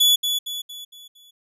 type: tone with echo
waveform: 40% pulse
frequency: 3423 Hz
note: A7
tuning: 48 cents flat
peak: -12 dBFS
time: 0-0.16 s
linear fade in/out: 10 ms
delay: 230 ms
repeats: 5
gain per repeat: -7 dB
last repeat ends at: 1.31 s
effects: none